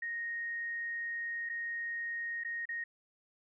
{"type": "tone with dropouts", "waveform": "sine", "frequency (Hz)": 1864.7, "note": "A#6", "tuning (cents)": 0, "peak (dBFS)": -35, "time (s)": [0.02, 2.84], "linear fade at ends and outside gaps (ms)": 5, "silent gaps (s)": [[1.491, 1.496], [2.437, 2.447], [2.655, 2.689]], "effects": []}